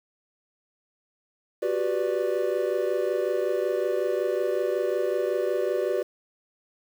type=chord; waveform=triangle; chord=G major seventh; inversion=third; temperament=equal with one note detuned; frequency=366.6 / 392 / 493.9 / 587.3 Hz; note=F#4 / G4 / B4 / D5; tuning=-16 / 0 / 0 / 0 cents; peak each=-27 dBFS; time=1.62-6.03 s; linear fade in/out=10 ms; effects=8-bit